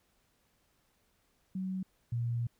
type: tone pair in turn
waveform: sine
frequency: 187.9 / 118.31 Hz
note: F#3 / A#2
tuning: +27 / +26 cents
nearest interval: minor sixth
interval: 801 cents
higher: first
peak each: -33 / -30 dBFS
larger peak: second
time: 1.55-1.83 / 2.12-2.47 s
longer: second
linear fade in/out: 5 ms
effects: pink hiss -73 dBFS RMS until 2.59 s